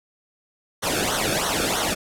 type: noise with flanger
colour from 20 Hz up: pink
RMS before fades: -23 dBFS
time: 0.82-1.95 s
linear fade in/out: 20 ms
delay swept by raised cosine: 0.4 to 1.03 ms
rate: 3.1 Hz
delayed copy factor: -0.8
effects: low-pass 12000 Hz 12 dB/octave